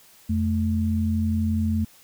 sine tone pair together, 86.8 / 218.7 Hz, F2 / A3, -10 / -10 cents, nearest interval octave + major third, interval 1600 cents, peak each -23 dBFS, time 0.29-1.85 s, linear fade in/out 10 ms, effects white hiss -53 dBFS RMS until 2.03 s

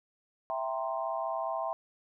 sine chord, C dominant seventh, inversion first, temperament equal, 659.3 / 784 / 932.3 / 1046.5 Hz, E5 / G5 / Bb5 / C6, 0 / 0 / 0 / 0 cents, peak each -34 / -37 / -39 / -37 dBFS, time 0.5-1.73 s, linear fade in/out 0 ms, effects none

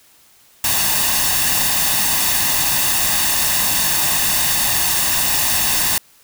white noise with comb filter, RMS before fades -17 dBFS, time 0.64-5.98 s, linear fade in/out 2 ms, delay 1.1 ms, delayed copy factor +0.6, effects white hiss -51 dBFS RMS until 6.23 s

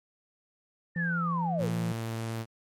sine linear sweep, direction down, 1825 to 384.2 Hz, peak -29 dBFS, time 0.95-1.7 s, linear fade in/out 50 ms
triangle tone, 170 Hz, F3, 46 cents flat, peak -27 dBFS, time 0.96-1.92 s, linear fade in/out 2 ms
sawtooth tone with pitch glide, 114.3 to 113.44 Hz, A#2 to A#2, -34 to -47 cents, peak -28 dBFS, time 1.58-2.46 s, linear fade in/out 50 ms, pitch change -13 cents, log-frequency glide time 1.83-2.15 s
effects MP3 64 kbps

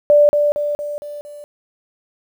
sine tone with echo, 587.3 Hz, D5, in tune, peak -7 dBFS, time 0.1-0.29 s, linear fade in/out 0 ms, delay 230 ms, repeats 5, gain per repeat -5 dB, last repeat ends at 1.44 s, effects 8-bit

